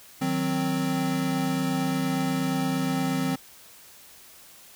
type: chord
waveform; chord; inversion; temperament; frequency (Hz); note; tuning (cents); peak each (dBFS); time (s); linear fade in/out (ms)
square; C diminished; first; equal with one note detuned; 156.46 / 185 / 261.6; Eb3 / Gb3 / C4; +10 / 0 / 0; -31 / -31 / -27; 0.21-3.36; 10
effects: white hiss -50 dBFS RMS until 4.75 s